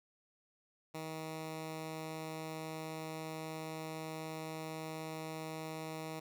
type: tone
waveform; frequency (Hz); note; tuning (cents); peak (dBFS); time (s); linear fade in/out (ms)
10% pulse; 158.6; D#3; +33; -33; 0.94-6.2; 10
effects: none